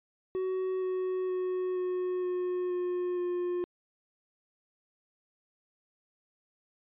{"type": "tone with pitch steps", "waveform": "triangle", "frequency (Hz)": [374.1, 370.9, 367.7, 364.5, 361.4, 358.2, 355.1], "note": ["F#4", "F#4", "F#4", "F#4", "F#4", "F4", "F4"], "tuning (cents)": [19, 4, -11, -26, -41, 44, 29], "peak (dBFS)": -27, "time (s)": [0.35, 3.64], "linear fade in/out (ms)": 0, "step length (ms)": 470, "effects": ["resampled to 8000 Hz"]}